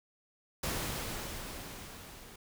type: noise with level ramp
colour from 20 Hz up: pink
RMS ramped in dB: -34 to -52 dBFS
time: 0.63-2.36 s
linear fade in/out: 5 ms
effects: none